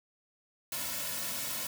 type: noise with comb filter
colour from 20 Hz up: white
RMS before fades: -36 dBFS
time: 0.72-1.67 s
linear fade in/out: 2 ms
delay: 2.5 ms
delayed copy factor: -0.75
effects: none